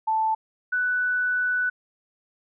sine tone pair in turn, 880 / 1488.6 Hz, A5 / F#6, 0 / +10 cents, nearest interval major sixth, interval 910 cents, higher second, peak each -20 / -21 dBFS, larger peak first, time 0.07-0.35 / 0.72-1.7 s, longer second, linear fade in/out 10 ms, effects none

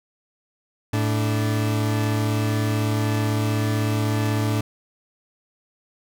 40% pulse tone pair together, 108.9 / 290.7 Hz, A2 / D4, -17 / -18 cents, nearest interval octave + perfect fourth, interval 1699 cents, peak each -20 / -26 dBFS, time 0.93-4.61 s, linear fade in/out 5 ms, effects none

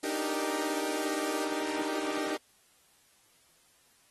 pink high-pass noise, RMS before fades -44 dBFS, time 0.03-1.45 s, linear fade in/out 2 ms, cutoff 4000 Hz, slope 48 dB/octave
sawtooth chord, Eb major seventh, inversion third, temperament equal, 293.7 / 311.1 / 392 / 466.2 Hz, D4 / Eb4 / G4 / Bb4, 0 / 0 / 0 / 0 cents, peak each -34 / -31 / -33 / -37 dBFS, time 0.03-2.37 s, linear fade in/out 10 ms
effects white hiss -65 dBFS RMS until 4.1 s + AAC 32 kbps

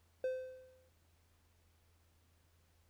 triangle tone with exponential decay, 515 Hz, C5, 28 cents flat, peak -30 dBFS, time 0.24-0.89 s, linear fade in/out 2 ms, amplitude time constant 140 ms, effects added 83 Hz sine -70 dBFS peak until 2.89 s + pink hiss -75 dBFS RMS until 2.89 s

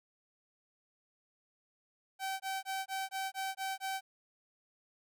sawtooth tone bursts, 770 Hz, G5, 31 cents flat, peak -31 dBFS, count 8, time 2.19-4.01 s, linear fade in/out 50 ms, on 210 ms, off 20 ms, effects none

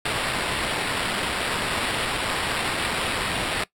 white noise with sample-and-hold, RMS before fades -26 dBFS, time 0.05-3.64 s, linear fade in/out 5 ms, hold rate 6300 Hz, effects noise-tail reverb RT60 0.1 s tail -19 dB re dry + low-pass 12000 Hz 12 dB/octave

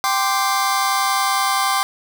sawtooth chord, G suspended fourth, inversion none, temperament just, 784 / 1045.3 / 1176 Hz, G5 / C6 / D6, 0 / -2 / +2 cents, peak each -17 dBFS, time 0.04-1.83 s, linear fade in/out 0 ms, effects none

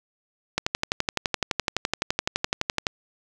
click train, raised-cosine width 0.2 ms, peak -5 dBFS, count 28, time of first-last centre 0.58-2.868 s, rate 11.8 Hz, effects none

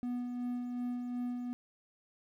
triangle tone with tremolo, 245.2 Hz, B3, 12 cents flat, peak -31 dBFS, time 0.03-1.53 s, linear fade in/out 0 ms, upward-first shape sine, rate 2.7 Hz, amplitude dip 35%, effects 12-bit

